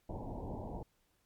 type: low-pass noise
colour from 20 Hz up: pink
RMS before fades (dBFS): -42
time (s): 0.09-0.83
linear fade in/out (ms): 5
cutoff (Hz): 950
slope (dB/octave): 96
effects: pink hiss -75 dBFS RMS until 1.25 s + MP3 96 kbps